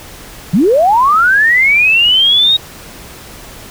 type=linear sweep; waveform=sine; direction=up; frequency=148.1 to 3791 Hz; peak=-6 dBFS; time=0.53-2.57 s; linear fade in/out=10 ms; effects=pink hiss -33 dBFS RMS until 3.7 s